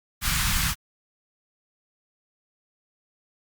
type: band-stop noise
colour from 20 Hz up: pink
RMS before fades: -24 dBFS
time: 0.21-0.75 s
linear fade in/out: 50 ms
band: 180 to 1100 Hz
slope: 24 dB/octave
effects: Opus 48 kbps